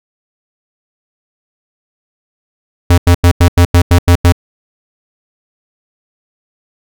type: tone bursts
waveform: square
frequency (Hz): 87.31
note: F2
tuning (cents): 0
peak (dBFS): -4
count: 9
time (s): 2.9-4.323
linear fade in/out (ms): 5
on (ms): 79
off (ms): 89
effects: none